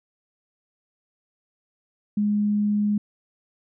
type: tone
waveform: sine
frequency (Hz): 207.7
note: G#3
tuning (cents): 0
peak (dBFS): -19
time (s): 2.17-2.98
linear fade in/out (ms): 5
effects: none